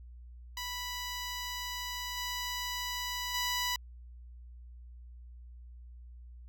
10% pulse tone with level steps, 986 Hz, B5, 3 cents flat, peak -28 / -26 / -22 dBFS, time 0.57-3.76 s, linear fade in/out 2 ms, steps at 2.17 / 3.34 s, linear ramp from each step 5 ms, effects added 60 Hz sine -47 dBFS peak until 6.48 s

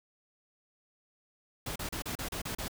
pink noise bursts, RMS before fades -37 dBFS, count 8, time 1.66-2.682 s, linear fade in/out 5 ms, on 98 ms, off 34 ms, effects none

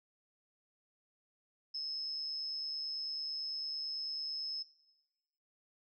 sine tone with amplitude modulation, 5190 Hz, E8, 28 cents flat, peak -34 dBFS, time 1.74-4.63 s, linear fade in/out 10 ms, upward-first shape sine, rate 149 Hz, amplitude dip 60%, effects noise-tail reverb RT60 1.0 s tail -17 dB re dry

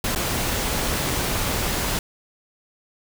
pink noise with dropouts, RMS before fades -24 dBFS, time 0.04-1.99 s, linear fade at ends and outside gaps 2 ms, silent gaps 0.15-0.159 s, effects none

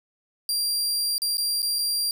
sawtooth tone with dropouts, 4750 Hz, D8, 19 cents sharp, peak -20 dBFS, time 0.49-2.11 s, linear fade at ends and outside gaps 1 ms, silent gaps 1.181-1.219 / 1.371-1.381 / 1.62-1.628 / 1.787-1.79 s, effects none

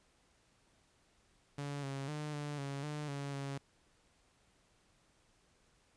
sawtooth tone with pitch steps, 142.9 / 137 / 150.5 / 146.8 / 139.3 / 149.5 / 140.8 / 138.7 Hz, D3 / C#3 / D3 / D3 / C#3 / D3 / C#3 / C#3, -47 / -20 / +43 / 0 / +9 / +31 / +27 / +1 cents, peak -35 dBFS, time 1.58-3.58 s, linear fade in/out 5 ms, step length 250 ms, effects pink hiss -71 dBFS RMS until 5.96 s + resampled to 22050 Hz

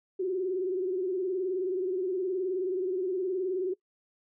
sine tone with vibrato, 371 Hz, F#4, 5 cents sharp, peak -27 dBFS, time 0.19-3.74 s, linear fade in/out 10 ms, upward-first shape sine, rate 19 Hz, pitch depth 79 cents each way, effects noise-tail reverb RT60 0.1 s tail -22 dB re dry

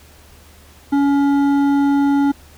sine tone with hard clipping, 281.5 Hz, C#4, 27 cents sharp, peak -14 dBFS, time 0.92-2.32 s, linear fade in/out 10 ms, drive 9 dB, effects added 75 Hz sine -46 dBFS peak until 2.57 s + pink hiss -47 dBFS RMS until 2.57 s

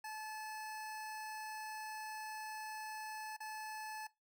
25% pulse tone with dropouts, 865 Hz, A5, 30 cents flat, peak -40 dBFS, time 0.04-4.07 s, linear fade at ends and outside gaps 5 ms, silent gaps 3.366-3.403 s, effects noise-tail reverb RT60 0.2 s tail -18 dB re dry

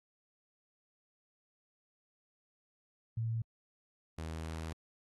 sine / sawtooth tone pair in turn, 113.6 / 80.33 Hz, A#2 / E2, -44 / -44 cents, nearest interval tritone, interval 600 cents, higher first, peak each -32 / -35 dBFS, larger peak first, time 3.17-3.42 / 4.18-4.73 s, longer second, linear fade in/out 5 ms, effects AAC 32 kbps

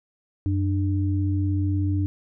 sine tone pair together, 93.8 / 297.8 Hz, F#2 / D4, +24 / +24 cents, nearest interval octave + minor sixth, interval 2000 cents, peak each -21 / -27 dBFS, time 0.46-2.06 s, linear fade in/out 0 ms, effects none

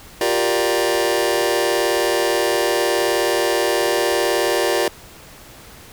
sawtooth chord, G minor seventh, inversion third, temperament just, 352.8 / 392 / 470.4 / 588 Hz, F4 / G4 / Bb4 / D5, +18 / 0 / +16 / +2 cents, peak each -18 dBFS, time 0.21-4.88 s, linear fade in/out 2 ms, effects pink hiss -42 dBFS RMS until 5.92 s

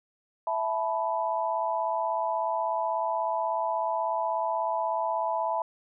sine chord, E suspended fourth, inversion none, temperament equal with one note detuned, 659.3 / 871.4 / 987.8 Hz, E5 / A5 / B5, 0 / -17 / 0 cents, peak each -30 dBFS, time 0.47-5.62 s, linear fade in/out 2 ms, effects none

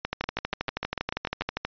two click trains, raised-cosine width 0.3 ms, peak -11 / -13 dBFS, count 21 / 9, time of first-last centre 0.05-1.65 / 0.24-1.42 s, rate 12.5 / 6.78 Hz, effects resampled to 11025 Hz

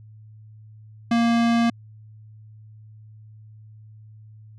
square tone with low-pass filter, 233.1 Hz, A#3, in tune, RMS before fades -19 dBFS, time 1.11-1.7 s, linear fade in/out 5 ms, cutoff 4600 Hz, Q 0.69, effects added 108 Hz sine -43 dBFS peak until 4.58 s

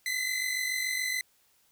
sawtooth tone pair together, 2002 / 2049 Hz, B6 / C7, +23 / -37 cents, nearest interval unison, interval 40 cents, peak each -29 / -28 dBFS, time 0.06-1.21 s, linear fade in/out 2 ms, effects white hiss -67 dBFS RMS until 1.71 s

